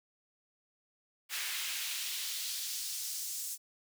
pink noise with high-pass filter sweep, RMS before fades -38 dBFS, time 1.29-3.58 s, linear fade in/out 50 ms, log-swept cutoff 2000 to 7200 Hz, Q 1.2, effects none

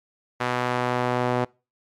sawtooth tone with band-pass filter sweep, 123.9 Hz, B2, 6 cents sharp, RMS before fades -24 dBFS, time 0.4-1.45 s, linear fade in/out 10 ms, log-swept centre 1300 to 660 Hz, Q 0.87, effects noise-tail reverb RT60 0.3 s tail -24 dB re dry + MP3 96 kbps

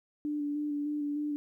sine tone with vibrato, 293.7 Hz, D4, in tune, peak -30 dBFS, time 0.25-1.36 s, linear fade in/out 0 ms, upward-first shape square, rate 3.3 Hz, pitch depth 18 cents each way, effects 12-bit

